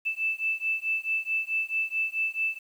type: beating tone pair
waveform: sine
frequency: 2637 / 2641.6 Hz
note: E7 / E7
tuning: 0 / +3 cents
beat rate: 4.6 Hz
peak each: -29 dBFS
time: 0.05-2.59 s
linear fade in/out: 20 ms
effects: 9-bit